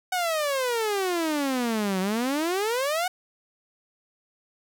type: exponential two-way sweep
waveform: sawtooth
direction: down then up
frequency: 750 to 183.2 to 750 Hz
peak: -20 dBFS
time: 0.12-3.08 s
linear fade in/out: 5 ms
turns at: 2 s
effects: none